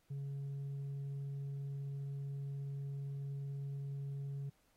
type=tone with tanh clipping; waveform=sine; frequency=139.3 Hz; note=C#3; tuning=9 cents sharp; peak=-40 dBFS; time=0.1-4.5 s; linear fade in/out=10 ms; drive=2 dB; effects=pink hiss -75 dBFS RMS until 4.76 s + AAC 48 kbps